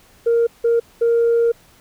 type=tone bursts at uneven times; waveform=sine; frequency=466.2 Hz; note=A#4; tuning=in tune; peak=-11 dBFS; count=3; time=0.26-0.47 / 0.64-0.8 / 1.01-1.52 s; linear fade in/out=10 ms; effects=tanh soft clip ceiling -10 dBFS + pink hiss -51 dBFS RMS until 1.8 s